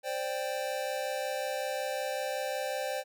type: chord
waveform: square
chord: C suspended second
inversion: none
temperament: just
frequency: 523.3 / 588.7 / 784.9 Hz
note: C5 / D5 / G5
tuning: 0 / +4 / +2 cents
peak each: -36 / -37 / -38 dBFS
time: 0.03-3.04 s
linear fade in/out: 50 ms
effects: none